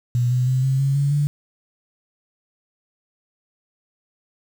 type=tone with pitch steps; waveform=sine; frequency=121.7 / 125.41 / 129.23 / 133.18 / 137.24 / 141.42 / 145.73 Hz; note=B2 / B2 / C3 / C3 / C#3 / C#3 / D3; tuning=-25 / +27 / -21 / +31 / -17 / +35 / -13 cents; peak=-16 dBFS; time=0.15-1.27 s; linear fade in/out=0 ms; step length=160 ms; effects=7-bit